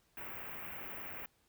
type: band-stop noise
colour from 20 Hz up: white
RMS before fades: -45 dBFS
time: 0.17-1.26 s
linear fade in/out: 2 ms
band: 2700 to 16000 Hz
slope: 48 dB/octave
effects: pink hiss -73 dBFS RMS until 1.48 s